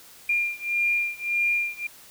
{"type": "beating tone pair", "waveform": "sine", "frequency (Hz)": [2400, 2401.7], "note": ["D7", "D7"], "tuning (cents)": [37, 38], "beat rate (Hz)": 1.7, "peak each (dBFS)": [-25, -26], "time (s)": [0.29, 1.87], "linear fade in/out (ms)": 5, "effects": ["white hiss -49 dBFS RMS until 2.1 s"]}